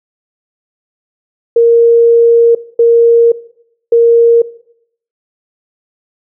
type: tone bursts at uneven times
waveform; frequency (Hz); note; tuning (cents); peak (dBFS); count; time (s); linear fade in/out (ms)
sine; 466.2; A#4; 0; -3; 3; 1.56-2.55 / 2.79-3.32 / 3.92-4.42; 5
effects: noise-tail reverb RT60 0.7 s tail -19 dB re dry